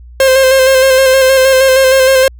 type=tone with vibrato; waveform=45% pulse; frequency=527 Hz; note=C5; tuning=12 cents sharp; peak=-5 dBFS; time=0.2-2.28 s; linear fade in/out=2 ms; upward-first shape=square; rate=6.4 Hz; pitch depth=24 cents each way; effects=added 60 Hz sine -31 dBFS peak until 2.39 s